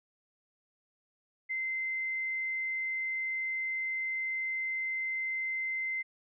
sine tone, 2073 Hz, C7, 17 cents flat, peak -31 dBFS, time 1.49-6.03 s, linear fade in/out 20 ms, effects none

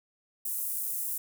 pink high-pass noise, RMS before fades -33 dBFS, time 0.45-1.18 s, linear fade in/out 5 ms, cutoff 10000 Hz, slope 24 dB/octave, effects none

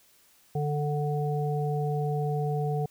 harmonic tone, 147.6 Hz, D3, 9 cents sharp, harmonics 1 / 3 / 5, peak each -27 / -32 / -34 dBFS, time 0.55-2.86 s, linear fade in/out 5 ms, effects white hiss -61 dBFS RMS until 2.9 s

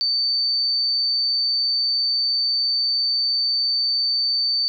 sine tone, 4563 Hz, C#8, 49 cents sharp, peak -18 dBFS, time 0.01-4.68 s, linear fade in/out 0 ms, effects none

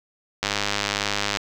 click train, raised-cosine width 0.2 ms, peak -5 dBFS, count 97, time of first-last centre 0.43-1.371 s, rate 102 Hz, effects 7-bit

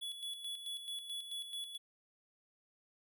square tone with tremolo, 3403 Hz, G#7, 41 cents sharp, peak -40 dBFS, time 0.01-1.78 s, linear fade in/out 20 ms, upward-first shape square, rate 4.6 Hz, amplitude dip 55%, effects none

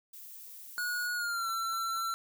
violet noise, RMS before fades -48 dBFS, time 0.13-1.07 s, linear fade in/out 5 ms
square tone with pitch glide, 1453 to 1347.9 Hz, F#6 to E6, -32 to +38 cents, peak -32 dBFS, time 0.78-2.14 s, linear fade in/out 0 ms, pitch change -130 cents, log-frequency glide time 1.15-1.48 s
effects none

